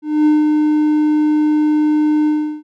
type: tone with ADSR envelope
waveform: triangle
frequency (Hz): 303.1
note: D#4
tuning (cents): -45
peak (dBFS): -6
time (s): 0.02-2.63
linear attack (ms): 240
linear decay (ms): 180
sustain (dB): -3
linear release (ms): 360
effects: none